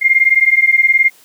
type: beating tone pair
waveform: sine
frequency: 2107 / 2126 Hz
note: C7 / C7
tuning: +12 / +27 cents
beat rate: 19 Hz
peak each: -11 dBFS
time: 0.01-1.1 s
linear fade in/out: 20 ms
effects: white hiss -47 dBFS RMS until 1.24 s + high-pass 150 Hz 12 dB/octave